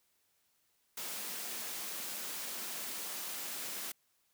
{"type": "high-pass noise", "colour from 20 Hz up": "white", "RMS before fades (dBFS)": -41, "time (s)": [0.97, 3.92], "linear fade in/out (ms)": 5, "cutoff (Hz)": 160, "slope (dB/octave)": 48, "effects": ["white hiss -75 dBFS RMS until 4.33 s"]}